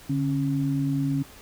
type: tone pair together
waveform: sine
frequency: 144.44 / 273.7 Hz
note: D3 / C#4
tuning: -28 / -22 cents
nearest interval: major seventh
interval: 1106 cents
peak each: -25 dBFS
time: 0.09-1.23 s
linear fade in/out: 10 ms
effects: pink hiss -48 dBFS RMS until 1.41 s